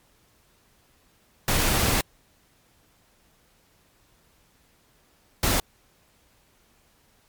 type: noise bursts at uneven times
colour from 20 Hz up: pink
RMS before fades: -22 dBFS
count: 2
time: 1.48-2.01 / 5.43-5.6 s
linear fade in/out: 2 ms
effects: pink hiss -62 dBFS RMS until 7.28 s + MP3 96 kbps